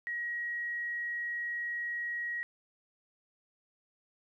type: tone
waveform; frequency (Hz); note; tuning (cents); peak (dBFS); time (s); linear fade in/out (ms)
sine; 1900; A#6; +33; -33; 0.07-2.43; 0
effects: 12-bit